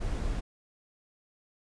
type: noise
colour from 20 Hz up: brown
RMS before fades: -31 dBFS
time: 0-0.41 s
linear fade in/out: 20 ms
effects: resampled to 22050 Hz